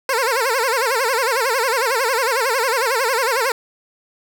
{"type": "tone with vibrato", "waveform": "15% pulse", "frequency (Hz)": 492.2, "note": "B4", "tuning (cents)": -6, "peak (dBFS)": -10, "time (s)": [0.09, 3.52], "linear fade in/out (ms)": 2, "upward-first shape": "sine", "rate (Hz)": 11, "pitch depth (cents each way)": 190, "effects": []}